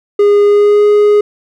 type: tone with pitch glide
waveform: triangle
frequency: 409.5 to 415.7 Hz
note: G#4 to G#4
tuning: -24 to +2 cents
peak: -3 dBFS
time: 0.19-1.21 s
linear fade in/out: 5 ms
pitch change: +26 cents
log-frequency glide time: 0.44-0.85 s
effects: none